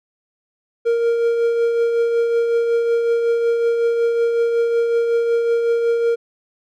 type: tone with tremolo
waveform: triangle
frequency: 466.2 Hz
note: A#4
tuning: in tune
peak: -11 dBFS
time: 0.85-6.16 s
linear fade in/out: 20 ms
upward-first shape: triangle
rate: 5.4 Hz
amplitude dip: 40%
effects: none